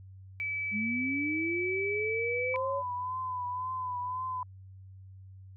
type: tone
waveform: sine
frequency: 2300 Hz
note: D7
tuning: 37 cents flat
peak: -31 dBFS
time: 0.4-2.56 s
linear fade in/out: 0 ms
type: linear sweep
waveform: sine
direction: up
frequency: 201.1 to 567 Hz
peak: -31 dBFS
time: 0.71-2.83 s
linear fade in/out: 50 ms
type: tone with vibrato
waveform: sine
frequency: 1007 Hz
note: B5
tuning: 33 cents sharp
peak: -32 dBFS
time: 2.54-4.43 s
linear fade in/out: 2 ms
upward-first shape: triangle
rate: 1.9 Hz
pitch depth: 48 cents each way
effects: added 95 Hz sine -47 dBFS peak until 5.56 s